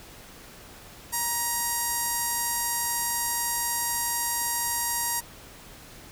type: tone with notch filter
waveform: 5% pulse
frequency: 944 Hz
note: A#5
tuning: 22 cents sharp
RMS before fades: -28 dBFS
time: 1.12-5.21 s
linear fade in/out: 20 ms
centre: 3200 Hz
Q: 0.55
effects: pink hiss -47 dBFS RMS until 6.11 s